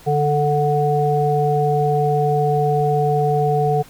harmonic tone, 147.3 Hz, D3, 6 cents sharp, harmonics 1 / 3 / 5, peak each -19 / -19 / -19 dBFS, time 0.06-3.83 s, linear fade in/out 20 ms, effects pink hiss -45 dBFS RMS until 3.89 s

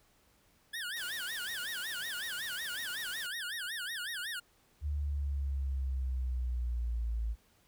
25% pulse tone with vibrato, 1637 Hz, G#6, 25 cents flat, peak -33 dBFS, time 0.73-4.4 s, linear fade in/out 10 ms, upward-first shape sine, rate 5.4 Hz, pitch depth 250 cents each way
white noise, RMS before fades -48 dBFS, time 0.96-3.27 s, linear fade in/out 10 ms
sine linear sweep, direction down, 74 to 54.9 Hz, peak -31 dBFS, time 4.81-7.36 s, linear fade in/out 50 ms
effects pink hiss -68 dBFS RMS until 7.67 s

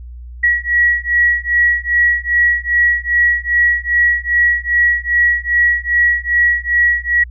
sine beating tone pair, 1919 / 1921.5 Hz, A#6 / B6, +50 / -48 cents, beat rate 2.5 Hz, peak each -14 dBFS, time 0.43-7.24 s, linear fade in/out 10 ms, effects added 60 Hz sine -29 dBFS peak until 7.3 s

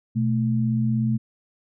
sine tone pair together, 123.47 / 220 Hz, B2 / A3, 0 / 0 cents, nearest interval minor seventh, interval 1000 cents, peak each -22 dBFS, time 0.15-1.18 s, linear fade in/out 20 ms, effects none

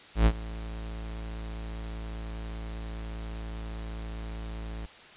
45% pulse tone with ADSR envelope, 55 Hz, A1, in tune, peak -16 dBFS, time 0.15-4.86 s, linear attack 110 ms, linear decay 61 ms, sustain -19 dB, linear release 4 ms, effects white hiss -50 dBFS RMS until 5.16 s + resampled to 8000 Hz

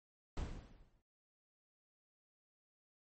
brown noise with exponential decay, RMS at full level -37 dBFS, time 0.37-1.02 s, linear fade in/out 1 ms, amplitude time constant 140 ms, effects MP3 32 kbps

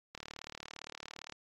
click train, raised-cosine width 0.2 ms, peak -26 dBFS, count 45, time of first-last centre 0.15-1.323 s, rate 37.5 Hz, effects AAC 32 kbps

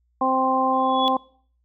harmonic tone, 261.6 Hz, C4, in tune, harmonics 1 / 2 / 3 / 4, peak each -25 / -26 / -22 / -22 dBFS, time 0.21-1.17 s, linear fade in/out 5 ms
sine tone with exponential growth, 3402 Hz, G#7, 41 cents sharp, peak -19 dBFS, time 0.73-1.08 s, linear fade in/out 0 ms, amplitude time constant 74 ms
effects noise-tail reverb RT60 0.5 s tail -22 dB re dry + added 60 Hz sine -64 dBFS peak until 1.64 s

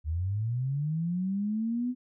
sine linear sweep, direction up, 73.42 to 253.5 Hz, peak -27 dBFS, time 0.04-1.95 s, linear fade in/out 50 ms, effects none

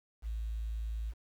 sine tone, 55 Hz, A1, in tune, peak -33 dBFS, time 0.22-1.14 s, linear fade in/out 50 ms, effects tanh soft clip ceiling -29 dBFS + 10-bit

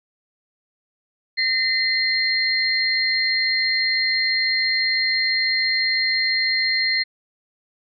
sine tone cluster, 1831 / 2049 / 4202 Hz, A#6 / C7 / C8, -32 / -37 / +7 cents, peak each -27 / -21 / -21 dBFS, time 1.37-7.04 s, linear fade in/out 20 ms, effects none

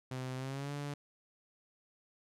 sawtooth tone with pitch glide, 129.1 to 144.08 Hz, C3 to D3, -23 to -33 cents, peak -34 dBFS, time 0.11-0.94 s, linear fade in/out 5 ms, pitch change +190 cents, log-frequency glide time 0.36-0.72 s, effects low-pass 10000 Hz 12 dB/octave

